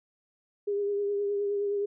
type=tone with vibrato; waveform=sine; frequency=405.7 Hz; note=G#4; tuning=41 cents flat; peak=-26 dBFS; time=0.67-1.86 s; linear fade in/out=10 ms; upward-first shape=triangle; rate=9.6 Hz; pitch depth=29 cents each way; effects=none